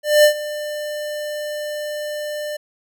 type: tone with ADSR envelope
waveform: square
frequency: 597 Hz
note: D5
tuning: 28 cents sharp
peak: -8 dBFS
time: 0.03-2.57 s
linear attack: 210 ms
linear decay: 93 ms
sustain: -17 dB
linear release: 9 ms
effects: none